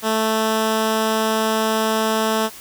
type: tone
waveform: 10% pulse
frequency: 220 Hz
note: A3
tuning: in tune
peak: -9 dBFS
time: 0.02-2.5 s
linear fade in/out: 50 ms
effects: white hiss -39 dBFS RMS until 2.6 s